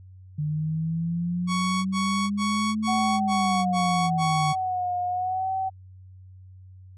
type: linear two-way sweep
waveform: sine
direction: up then down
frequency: 148.4 to 220 to 148.4 Hz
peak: -24 dBFS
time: 0.38-4.53 s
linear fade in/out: 10 ms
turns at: 2.94 s
type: tone bursts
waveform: sawtooth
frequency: 1115 Hz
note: C#6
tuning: 10 cents sharp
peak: -22 dBFS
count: 7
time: 1.47-4.556 s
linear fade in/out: 50 ms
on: 380 ms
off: 71 ms
type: tone with vibrato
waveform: sine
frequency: 740 Hz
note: F#5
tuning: in tune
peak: -24 dBFS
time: 2.87-5.7 s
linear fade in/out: 20 ms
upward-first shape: sine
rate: 0.83 Hz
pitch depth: 54 cents each way
effects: added 93 Hz sine -44 dBFS peak until 6.97 s + resampled to 22050 Hz